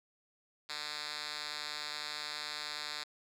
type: tone with band-pass filter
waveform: 5% pulse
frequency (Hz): 149.6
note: D3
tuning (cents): +32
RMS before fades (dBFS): -41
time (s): 0.69-3.04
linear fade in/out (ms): 10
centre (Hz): 3900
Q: 1.8
effects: none